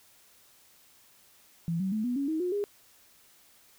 sine tone with pitch steps, 167.6 / 190.31 / 216.1 / 245.4 / 278.6 / 316.4 / 359.3 / 407.9 Hz, E3 / F#3 / A3 / B3 / C#4 / D#4 / F4 / G#4, +29 / +49 / -31 / -11 / +9 / +29 / +49 / -31 cents, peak -27 dBFS, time 1.68-2.64 s, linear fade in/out 0 ms, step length 120 ms, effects white hiss -60 dBFS RMS until 3.78 s

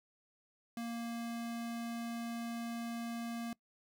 square tone, 233.1 Hz, A#3, in tune, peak -39 dBFS, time 0.77-3.53 s, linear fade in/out 2 ms, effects noise-tail reverb RT60 0.1 s tail -22 dB re dry

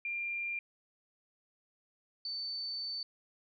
sine tone pair in turn, 2389 / 4531 Hz, D7 / C#8, +29 / +37 cents, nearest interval major seventh, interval 1108 cents, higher second, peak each -34 / -36 dBFS, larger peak first, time 0.05-0.59 / 2.25-3.03 s, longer second, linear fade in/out 2 ms, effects none

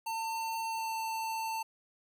square tone with pitch glide, 901 to 893.7 Hz, A5 to A5, +41 to +27 cents, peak -34 dBFS, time 0.06-1.63 s, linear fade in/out 10 ms, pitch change -14 cents, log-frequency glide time 0.65-0.96 s, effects 12-bit

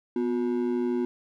triangle ring-modulated tone, 303.8 Hz, D#4, 41 cents flat, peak -19 dBFS, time 0.16-1.05 s, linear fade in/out 0 ms, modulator 56.2 Hz, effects none

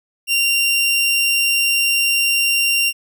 sawtooth tone, 2770 Hz, F7, 15 cents flat, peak -11 dBFS, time 0.27-2.93 s, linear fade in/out 50 ms, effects none

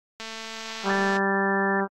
click train, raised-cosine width 0.2 ms, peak -19 dBFS, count 217, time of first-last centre 0.2-1.169 s, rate 223 Hz
harmonic tone, 196 Hz, G3, in tune, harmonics 1 / 2 / 3 / 4 / 5 / 6 / 7 / 8, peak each -27 / -27 / -33 / -30 / -31 / -35 / -34 / -35 dBFS, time 0.83-1.88 s, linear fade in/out 50 ms
sine tone with vibrato, 1763 Hz, A6, 3 cents sharp, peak -27 dBFS, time 0.89-1.81 s, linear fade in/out 10 ms, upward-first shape triangle, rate 15 Hz, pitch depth 12 cents each way
effects AAC 48 kbps

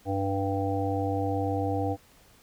harmonic tone, 98 Hz, G2, in tune, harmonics 1 / 3 / 5 / 7 / 8, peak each -30 / -31 / -32 / -35 / -33 dBFS, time 0.05-1.97 s, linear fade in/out 50 ms, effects pink hiss -58 dBFS RMS until 2.42 s

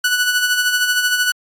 sawtooth tone with tremolo, 1480 Hz, F#6, in tune, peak -9 dBFS, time 0.04-1.32 s, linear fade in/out 5 ms, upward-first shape sine, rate 13 Hz, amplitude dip 50%, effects AAC 64 kbps

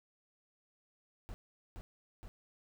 brown noise with echo, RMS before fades -44 dBFS, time 1.29-1.34 s, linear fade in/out 0 ms, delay 470 ms, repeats 2, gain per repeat -2 dB, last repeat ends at 2.28 s, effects none

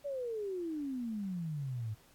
sine exponential sweep, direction down, 585 to 104.3 Hz, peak -35 dBFS, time 0.04-1.95 s, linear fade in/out 20 ms, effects pink hiss -64 dBFS RMS until 2.14 s + AAC 64 kbps

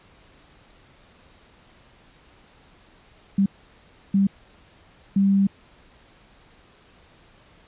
sine tone bursts at uneven times, 196.7 Hz, G3, 6 cents sharp, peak -15 dBFS, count 3, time 3.38-3.46 / 4.14-4.27 / 5.16-5.47 s, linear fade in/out 5 ms, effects pink hiss -54 dBFS RMS until 7.67 s + resampled to 8000 Hz

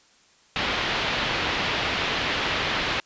white low-pass noise, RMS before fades -26 dBFS, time 0.56-3 s, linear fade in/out 0 ms, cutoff 3600 Hz, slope 24 dB/octave, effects white hiss -58 dBFS RMS until 3.05 s + resampled to 16000 Hz

